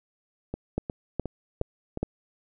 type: two click trains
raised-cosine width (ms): 2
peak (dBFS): -13 / -18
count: 4 / 5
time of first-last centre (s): 0.78-2.03 / 0.54-1.974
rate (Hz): 2.4 / 2.79
effects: none